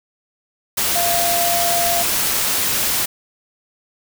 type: tone in noise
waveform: sine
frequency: 691 Hz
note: F5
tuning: 19 cents flat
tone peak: -19 dBFS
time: 0.95-2.03 s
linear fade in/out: 10 ms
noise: white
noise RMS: -19 dBFS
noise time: 0.77-3.06 s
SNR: -3 dB
effects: none